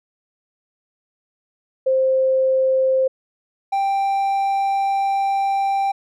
sine / triangle tone pair in turn, 525 / 786.6 Hz, C5 / G5, +6 / +6 cents, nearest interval perfect fifth, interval 700 cents, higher second, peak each -14 / -15 dBFS, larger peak first, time 1.86-3.08 / 3.72-5.92 s, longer second, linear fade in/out 10 ms, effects none

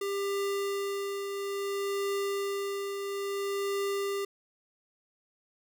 square tone with tremolo, 398 Hz, G4, 26 cents sharp, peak -29 dBFS, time 0.01-4.25 s, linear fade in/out 5 ms, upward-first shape triangle, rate 0.59 Hz, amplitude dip 45%, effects none

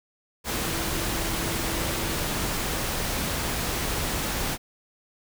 sine tone in noise, 331 Hz, E4, 7 cents sharp, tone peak -37 dBFS, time 0.49-2.18 s, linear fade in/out 50 ms, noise pink, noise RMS -28 dBFS, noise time 0.44-4.58 s, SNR -12 dB, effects none

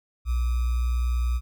sine tone with sample-and-hold, 60.5 Hz, B1, 35 cents flat, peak -21 dBFS, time 0.25-1.41 s, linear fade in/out 50 ms, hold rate 1225 Hz, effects none

